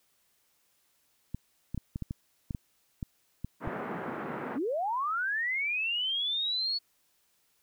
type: clicks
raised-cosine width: 5 ms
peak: -22 dBFS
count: 11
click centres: 1.346 / 1.746 / 1.777 / 1.959 / 2.023 / 2.109 / 2.508 / 2.548 / 3.028 / 3.446 / 3.675 s
type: band-pass noise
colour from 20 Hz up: pink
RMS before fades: -37 dBFS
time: 3.6-4.59 s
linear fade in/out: 50 ms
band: 170 to 1700 Hz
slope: 24 dB/octave
type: linear sweep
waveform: sine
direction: up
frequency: 222.5 to 4435 Hz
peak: -28 dBFS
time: 4.55-6.79 s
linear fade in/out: 20 ms
effects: white hiss -71 dBFS RMS until 7.62 s